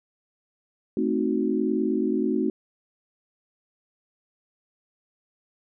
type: chord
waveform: sine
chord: A diminished seventh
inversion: none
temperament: equal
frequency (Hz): 220 / 261.6 / 311.1 / 370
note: A3 / C4 / Eb4 / Gb4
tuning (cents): 0 / 0 / 0 / 0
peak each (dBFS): -27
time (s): 0.97-2.5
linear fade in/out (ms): 2
effects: none